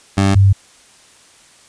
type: tone pair in turn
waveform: 20% pulse / sine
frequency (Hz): 98 / 98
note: G2 / G2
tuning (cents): 0 / 0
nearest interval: unison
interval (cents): 0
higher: neither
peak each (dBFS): -6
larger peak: neither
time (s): 0.17-0.35 / 0.35-0.53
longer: neither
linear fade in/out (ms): 10
effects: white hiss -47 dBFS RMS until 1.68 s + resampled to 22050 Hz